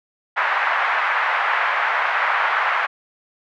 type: band-pass noise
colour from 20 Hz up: white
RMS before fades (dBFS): -20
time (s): 0.36-2.87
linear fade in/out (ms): 20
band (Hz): 760 to 1900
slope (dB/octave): 24
effects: none